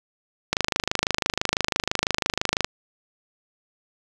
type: click train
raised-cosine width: 0.2 ms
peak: -3 dBFS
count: 56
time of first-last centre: 0.53-2.645 s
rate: 26 Hz
effects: 7-bit